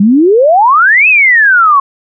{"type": "exponential two-way sweep", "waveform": "sine", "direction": "up then down", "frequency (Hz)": [190, 2637, 1081], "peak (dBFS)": -3, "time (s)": [0, 1.8], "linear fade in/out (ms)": 5, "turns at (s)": 1.08, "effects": []}